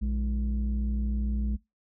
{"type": "tone pair together", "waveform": "sine", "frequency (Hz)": [58.87, 209.8], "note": ["A#1", "G#3"], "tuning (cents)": [18, 18], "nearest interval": "octave + minor seventh", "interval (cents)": 2200, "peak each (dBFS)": [-25, -31], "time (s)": [0.01, 1.57], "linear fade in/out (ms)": 20, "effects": ["noise-tail reverb RT60 0.2 s tail -22 dB re dry", "tanh soft clip ceiling -21 dBFS"]}